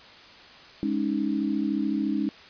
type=chord; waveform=sine; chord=Ab suspended fourth; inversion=none; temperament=equal; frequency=207.7 / 277.2 / 311.1 Hz; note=Ab3 / Db4 / Eb4; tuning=0 / 0 / 0 cents; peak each=-28 dBFS; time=0.83-2.29 s; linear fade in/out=0 ms; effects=white hiss -48 dBFS RMS until 2.49 s + resampled to 11025 Hz